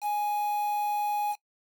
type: tone with quantisation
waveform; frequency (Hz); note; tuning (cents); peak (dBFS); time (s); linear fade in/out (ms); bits
triangle; 830.6; G#5; 0; -24; 0.01-1.36; 50; 7
effects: noise-tail reverb RT60 0.1 s tail -21 dB re dry